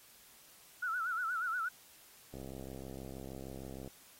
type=tone with vibrato; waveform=sine; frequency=1396.9 Hz; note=F6; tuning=in tune; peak=-33 dBFS; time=0.82-1.69 s; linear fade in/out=10 ms; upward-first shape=sine; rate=8.4 Hz; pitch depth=120 cents each way
type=click train; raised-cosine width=2 ms; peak=-33 dBFS; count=103; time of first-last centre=2.34-3.876 s; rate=66.4 Hz
effects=white hiss -60 dBFS RMS until 4.19 s + AAC 48 kbps